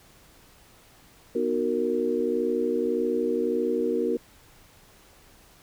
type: chord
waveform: sine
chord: B major seventh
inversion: none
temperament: just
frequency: 246.9 / 308.7 / 370.4 / 463 Hz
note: B3 / D#4 / F#4 / A#4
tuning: 0 / -14 / +2 / -12 cents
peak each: -30 / -31 / -28 / -26 dBFS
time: 1.35-4.17 s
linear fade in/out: 5 ms
effects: pink hiss -55 dBFS RMS until 5.62 s